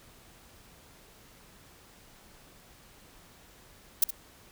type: noise with echo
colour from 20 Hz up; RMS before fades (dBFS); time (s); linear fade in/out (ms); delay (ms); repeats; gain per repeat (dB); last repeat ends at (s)
violet; -20; 4.02-4.04; 5; 67; 1; -12; 4.107
effects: pink hiss -56 dBFS RMS until 4.51 s